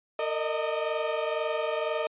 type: tone cluster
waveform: 35% pulse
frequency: 456.4 / 607 / 629 Hz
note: A#4 / D#5 / D#5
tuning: -37 / -43 / +19 cents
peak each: -30 dBFS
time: 0.19-2.07 s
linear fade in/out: 2 ms
effects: resampled to 8000 Hz